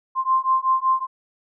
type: beating tone pair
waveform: sine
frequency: 1046.5 / 1051.8 Hz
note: C6 / C6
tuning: 0 / +9 cents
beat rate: 5.3 Hz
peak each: -20 dBFS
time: 0.15-1.07 s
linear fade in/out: 50 ms
effects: none